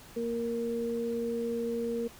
sine tone pair together, 233.1 / 466.2 Hz, A#3 / A#4, 0 / 0 cents, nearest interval octave, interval 1200 cents, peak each -34 / -31 dBFS, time 0.16-2.08 s, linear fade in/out 10 ms, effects pink hiss -52 dBFS RMS until 2.19 s

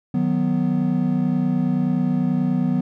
triangle chord, B major, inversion first, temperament equal, 155.56 / 185 / 246.9 Hz, D#3 / F#3 / B3, 0 / 0 / 0 cents, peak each -22 / -20 / -19 dBFS, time 0.14-2.81 s, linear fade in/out 5 ms, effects none

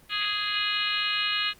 harmonic tone, 415.3 Hz, G#4, in tune, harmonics 3 / 4 / 5 / 6 / 7 / 8 / 9 / 10, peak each -34 / -33 / -35 / -31 / -29 / -37 / -34 / -34 dBFS, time 0.09-1.54 s, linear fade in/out 50 ms, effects pink hiss -56 dBFS RMS until 1.59 s + Opus 24 kbps

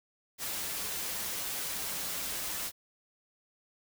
white noise with comb filter, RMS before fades -36 dBFS, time 0.38-2.72 s, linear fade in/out 50 ms, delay 8.3 ms, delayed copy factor -0.5, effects none

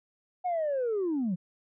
sine linear sweep, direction down, 740 to 164.81 Hz, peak -25 dBFS, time 0.44-1.36 s, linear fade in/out 20 ms, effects tanh soft clip ceiling -24 dBFS

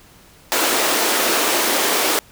pink high-pass noise, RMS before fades -18 dBFS, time 0.52-2.19 s, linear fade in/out 0 ms, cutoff 310 Hz, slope 24 dB/octave, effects pink hiss -48 dBFS RMS until 2.31 s

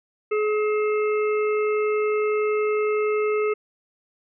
harmonic tone with a mistuned harmonic, 424.6 Hz, G#4, 38 cents sharp, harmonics 1 / 3 / 5 / 6, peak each -20 / -30 / -34 / -36 dBFS, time 0.31-3.54 s, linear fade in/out 10 ms, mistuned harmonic 6, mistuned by +62 cents, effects none

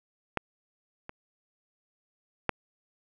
clicks, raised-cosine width 0.5 ms, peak -12 / -24 / -9 dBFS, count 3, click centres 0.373 / 1.094 / 2.493 s, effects none

